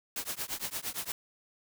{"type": "noise with tremolo", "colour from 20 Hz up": "white", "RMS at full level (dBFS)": -33, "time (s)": [0.16, 1.12], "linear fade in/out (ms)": 2, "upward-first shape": "triangle", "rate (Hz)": 8.7, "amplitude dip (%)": 100, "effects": []}